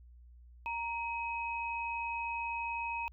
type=tone pair together; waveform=sine; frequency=932.3 / 2541 Hz; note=A#5 / D#7; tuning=0 / +36 cents; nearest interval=octave + perfect fourth; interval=1736 cents; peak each=-36 / -38 dBFS; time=0.66-3.08 s; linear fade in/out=0 ms; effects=added 60 Hz sine -53 dBFS peak until 3.12 s